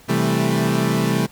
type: chord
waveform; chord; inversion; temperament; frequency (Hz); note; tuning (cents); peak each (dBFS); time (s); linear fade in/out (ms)
30% pulse; A minor seventh; first; equal; 130.81 / 164.81 / 196 / 220; C3 / E3 / G3 / A3; 0 / 0 / 0 / 0; -20; 0.08-1.27; 20
effects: pink hiss -48 dBFS RMS until 1.31 s